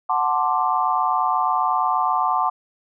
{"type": "chord", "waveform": "sine", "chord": "D dominant seventh", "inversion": "first", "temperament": "equal", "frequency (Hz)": [740, 880, 1046.5, 1174.7], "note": ["F#5", "A5", "C6", "D6"], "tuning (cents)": [0, 0, 0, 0], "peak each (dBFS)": -23, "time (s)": [0.09, 2.5], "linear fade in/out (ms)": 10, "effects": []}